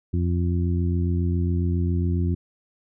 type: harmonic tone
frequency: 87.31 Hz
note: F2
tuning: in tune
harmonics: 1 / 2 / 3 / 4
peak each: -21 / -27 / -31 / -33 dBFS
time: 0.13-2.35 s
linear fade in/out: 10 ms
effects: none